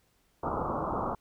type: low-pass noise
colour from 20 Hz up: white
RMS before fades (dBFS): -32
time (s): 0.43-1.15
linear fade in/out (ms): 5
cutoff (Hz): 1300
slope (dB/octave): 96
effects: pink hiss -70 dBFS RMS until 1.2 s